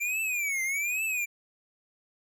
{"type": "tone with vibrato", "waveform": "square", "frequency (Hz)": 2349, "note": "D7", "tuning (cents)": 0, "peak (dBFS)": -28, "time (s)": [0, 1.26], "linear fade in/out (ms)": 20, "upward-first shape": "triangle", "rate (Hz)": 1.2, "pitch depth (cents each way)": 220, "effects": []}